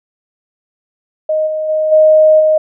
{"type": "tone with level steps", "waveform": "sine", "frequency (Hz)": 622.3, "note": "D#5", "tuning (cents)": 0, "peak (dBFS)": [-11, -15, -11, -4, -7], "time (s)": [1.29, 2.58], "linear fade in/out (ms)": 5, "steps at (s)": [1.46, 1.68, 1.91, 2.39], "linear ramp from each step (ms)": 20, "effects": []}